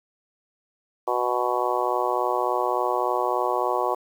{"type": "harmonic tone", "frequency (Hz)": 123.47, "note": "B2", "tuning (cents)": 0, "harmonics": [3, 4, 5, 6, 7, 8, 9], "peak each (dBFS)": [-29, -29, -29, -29, -29, -29, -29], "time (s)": [1.07, 3.95], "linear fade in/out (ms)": 10, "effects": ["8-bit"]}